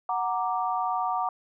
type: chord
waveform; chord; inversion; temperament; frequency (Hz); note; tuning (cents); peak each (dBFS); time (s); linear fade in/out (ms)
sine; Gb augmented; none; equal; 740 / 932.3 / 1174.7; Gb5 / Bb5 / D6; 0 / 0 / 0; -28 / -30 / -30; 0.09-1.29; 2
effects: none